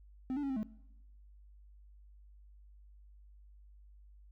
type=tone with pitch steps; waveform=triangle; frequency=259.1 / 290.9 / 275.5 / 264 / 214.7 Hz; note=C4 / D4 / C#4 / C4 / A3; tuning=-17 / -16 / -11 / +16 / -42 cents; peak=-31 dBFS; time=0.3-0.63 s; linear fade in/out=0 ms; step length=66 ms; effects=noise-tail reverb RT60 0.9 s tail -21 dB re dry + added 50 Hz sine -55 dBFS peak until 4.31 s